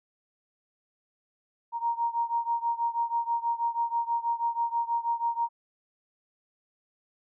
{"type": "beating tone pair", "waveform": "sine", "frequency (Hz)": [932.3, 938.5], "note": ["A#5", "A#5"], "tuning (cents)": [0, 11], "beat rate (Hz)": 6.2, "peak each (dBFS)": [-28, -30], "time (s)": [1.72, 5.49], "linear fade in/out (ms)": 50, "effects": []}